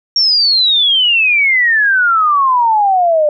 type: exponential sweep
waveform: sine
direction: down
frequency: 5588 to 587.3 Hz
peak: -8 dBFS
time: 0.16-3.29 s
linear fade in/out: 2 ms
effects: none